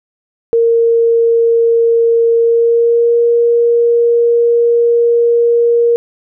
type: tone with pitch glide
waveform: sine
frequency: 462.4 to 470.5 Hz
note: A#4 to A#4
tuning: -14 to +16 cents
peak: -7 dBFS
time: 0.53-5.96 s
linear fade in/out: 0 ms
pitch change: +30 cents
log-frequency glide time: 2.36-3.17 s
effects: none